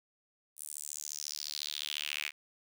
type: tone with high-pass filter sweep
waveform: sawtooth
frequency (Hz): 74.2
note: D2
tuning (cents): +18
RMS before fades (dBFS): -40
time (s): 0.56-2.32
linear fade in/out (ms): 50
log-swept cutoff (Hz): 9900 to 2300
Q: 3.8
effects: none